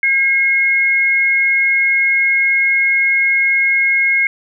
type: tone pair together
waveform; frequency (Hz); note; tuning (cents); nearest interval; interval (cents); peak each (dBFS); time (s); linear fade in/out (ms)
sine; 1617.1 / 2161; G#6 / C#7; -47 / -45; perfect fourth; 502; -21 / -11; 0.03-4.27; 2
effects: none